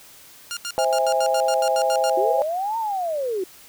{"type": "tone bursts", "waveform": "10% pulse", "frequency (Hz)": 1406, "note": "F6", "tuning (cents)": 11, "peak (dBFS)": -19, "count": 12, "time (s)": [0.51, 2.097], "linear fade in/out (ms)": 0, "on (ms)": 58, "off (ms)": 81}
{"type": "chord", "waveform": "sine", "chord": "C augmented", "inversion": "none", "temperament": "just", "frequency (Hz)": [523.3, 654.1, 817.6], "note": ["C5", "E5", "G#5"], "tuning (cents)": [0, -14, -27], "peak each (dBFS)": -22, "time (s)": [0.78, 2.42], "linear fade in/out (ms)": 0}
{"type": "linear two-way sweep", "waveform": "sine", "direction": "up then down", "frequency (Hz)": [354.1, 923, 354.1], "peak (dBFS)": -22, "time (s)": [2.17, 3.44], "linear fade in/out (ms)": 5, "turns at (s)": 2.78}
{"effects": ["white hiss -47 dBFS RMS until 3.68 s"]}